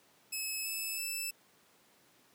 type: tone with pitch steps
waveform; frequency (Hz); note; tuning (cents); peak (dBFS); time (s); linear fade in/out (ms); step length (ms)
10% pulse; 2585 / 2612 / 2639; E7 / E7 / E7; -34 / -17 / +1; -27; 0.32-1.31; 10; 330
effects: pink hiss -65 dBFS RMS until 2.34 s + high-pass 200 Hz 12 dB/octave